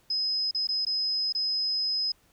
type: tone with dropouts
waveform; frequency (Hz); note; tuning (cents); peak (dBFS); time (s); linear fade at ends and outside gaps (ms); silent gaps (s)
sine; 5070; D#8; +32; -25; 0.1-2.12; 5; 0.511-0.547 / 0.672-0.688 / 0.851-0.866 / 1.325-1.349
effects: pink hiss -64 dBFS RMS until 2.32 s